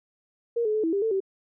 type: tone with pitch steps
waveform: sine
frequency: 469 / 427.3 / 432 / 327 / 398.5 / 446.1 / 385.9 Hz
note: A#4 / G#4 / A4 / E4 / G4 / A4 / G4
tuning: +11 / +49 / -32 / -14 / +28 / +24 / -27 cents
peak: -22 dBFS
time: 0.56-1.204 s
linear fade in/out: 10 ms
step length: 92 ms
effects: none